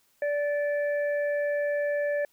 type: harmonic tone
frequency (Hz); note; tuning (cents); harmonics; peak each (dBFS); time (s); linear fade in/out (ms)
582; D5; -16; 1 / 3 / 4; -25 / -34 / -47; 0.22-2.25; 2
effects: white hiss -67 dBFS RMS until 2.32 s

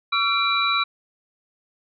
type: tone cluster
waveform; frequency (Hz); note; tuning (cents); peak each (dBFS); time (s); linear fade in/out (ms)
sine; 1138 / 1355 / 2363 / 3920; C#6 / E6 / D7 / B7; +45 / +47 / +10 / -14; -24; 0.12-0.84; 10
effects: none

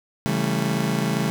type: chord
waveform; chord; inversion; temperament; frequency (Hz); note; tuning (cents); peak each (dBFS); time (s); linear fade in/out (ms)
35% pulse; A dominant seventh; first; just; 137.5 / 165 / 198 / 220; C#3 / E3 / G3 / A3; -14 / +2 / +18 / 0; -25; 0.26-1.3; 0
effects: none

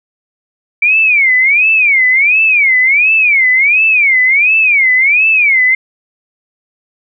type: tone with vibrato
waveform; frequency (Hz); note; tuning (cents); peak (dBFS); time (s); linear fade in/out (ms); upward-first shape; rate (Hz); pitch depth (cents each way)
sine; 2300; D7; -37; -6; 0.82-5.75; 5; sine; 1.4; 240
effects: none

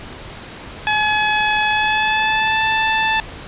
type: tone with pitch glide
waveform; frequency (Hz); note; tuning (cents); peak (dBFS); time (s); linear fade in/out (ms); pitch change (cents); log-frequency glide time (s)
15% pulse; 850 to 881; G#5 to A5; +40 to +2; -8; 0.87-3.2; 0; +62; 1.68-2.62
effects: pink hiss -34 dBFS RMS until 3.47 s + resampled to 8000 Hz

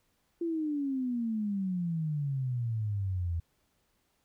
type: exponential sweep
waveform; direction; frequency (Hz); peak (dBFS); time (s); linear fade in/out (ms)
sine; down; 343.6 to 82; -29; 0.41-3.4; 5
effects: pink hiss -74 dBFS RMS until 4.24 s

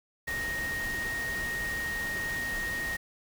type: tone in noise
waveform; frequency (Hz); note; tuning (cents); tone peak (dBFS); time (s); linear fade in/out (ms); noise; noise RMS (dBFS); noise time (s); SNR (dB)
sine; 1864.7; A#6; 0; -31; 0.27-2.97; 10; pink; -39; 0.27-2.97; +5
effects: none

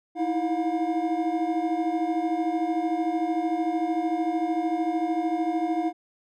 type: tone cluster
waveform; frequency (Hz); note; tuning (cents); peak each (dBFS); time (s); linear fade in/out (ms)
triangle; 317.2 / 330.5 / 715; D#4 / E4 / F5; +33 / +5 / +41; -26; 0.15-5.93; 50
effects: none

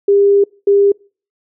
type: tone pair in turn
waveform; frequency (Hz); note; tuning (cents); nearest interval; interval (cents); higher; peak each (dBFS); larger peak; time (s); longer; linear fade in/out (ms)
sine; 401.3 / 401.3; G4 / G4; +41 / +41; unison; 0; neither; -7; neither; 0.08-0.44 / 0.67-0.92; first; 5
effects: noise-tail reverb RT60 0.4 s tail -26 dB re dry

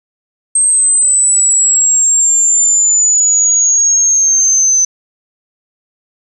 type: exponential sweep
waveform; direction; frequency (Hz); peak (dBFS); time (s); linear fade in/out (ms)
sine; down; 8372 to 6110; -7; 0.55-4.85; 5
effects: none

